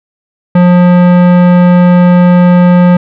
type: tone with tanh clipping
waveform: sine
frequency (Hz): 177.8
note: F3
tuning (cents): +31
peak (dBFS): -4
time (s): 0.55-2.97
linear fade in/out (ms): 5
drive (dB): 18
effects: none